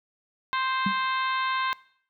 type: harmonic tone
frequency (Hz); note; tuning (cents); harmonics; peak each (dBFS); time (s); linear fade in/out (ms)
523.3; C5; 0; 2 / 3 / 4 / 5 / 6 / 7 / 8; -26 / -31 / -34 / -38 / -40 / -38 / -42; 0.53-1.73; 0
type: tone with exponential decay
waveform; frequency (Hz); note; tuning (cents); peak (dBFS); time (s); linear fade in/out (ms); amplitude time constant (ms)
sine; 196; G3; 0; -20; 0.86-0.96; 5; 21
effects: noise-tail reverb RT60 0.6 s tail -21 dB re dry